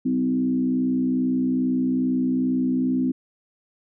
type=tone with frequency modulation; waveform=sine; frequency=256.7 Hz; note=C4; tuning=33 cents flat; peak=-19 dBFS; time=0.05-3.12 s; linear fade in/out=10 ms; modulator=62.4 Hz; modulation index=0.75; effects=none